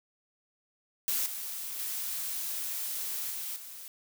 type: noise with level steps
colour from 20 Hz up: blue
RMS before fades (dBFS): -30 / -38 / -35 / -37 / -45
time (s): 1.08-3.88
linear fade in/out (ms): 0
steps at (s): 1.26 / 1.79 / 3.3 / 3.56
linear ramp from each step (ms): 2
effects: none